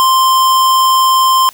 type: tone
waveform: square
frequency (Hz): 1046.5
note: C6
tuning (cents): 0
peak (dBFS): -8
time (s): 0-1.49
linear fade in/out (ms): 0
effects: white hiss -40 dBFS RMS until 1.53 s